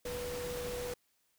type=tone in noise; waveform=sine; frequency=490 Hz; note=B4; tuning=14 cents flat; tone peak=-38 dBFS; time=0.05-0.94 s; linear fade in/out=5 ms; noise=pink; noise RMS=-43 dBFS; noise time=0.05-0.94 s; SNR=+2 dB; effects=white hiss -75 dBFS RMS until 1.38 s